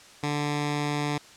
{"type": "tone with notch filter", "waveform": "10% pulse", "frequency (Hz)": 146.83, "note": "D3", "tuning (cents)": 0, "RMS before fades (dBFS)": -28, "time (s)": [0.23, 1.18], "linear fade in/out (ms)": 5, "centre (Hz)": 540, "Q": 1.8, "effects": ["white hiss -50 dBFS RMS until 1.36 s", "low-pass 7000 Hz 12 dB/octave"]}